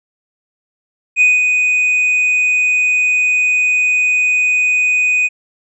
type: tone with ADSR envelope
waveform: triangle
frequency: 2490 Hz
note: D#7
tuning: 1 cent sharp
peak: -4 dBFS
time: 1.16-5.29 s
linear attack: 51 ms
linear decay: 190 ms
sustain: -5 dB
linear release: 31 ms
effects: tanh soft clip ceiling 0 dBFS + resampled to 24000 Hz